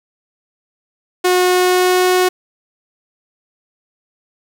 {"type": "tone with pitch glide", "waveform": "sawtooth", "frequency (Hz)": [363.1, 366], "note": ["F#4", "F#4"], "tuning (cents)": [-33, -19], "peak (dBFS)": -7, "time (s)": [1.24, 2.29], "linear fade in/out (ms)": 10, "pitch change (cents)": 14, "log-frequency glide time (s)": [1.48, 2.12], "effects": ["7-bit"]}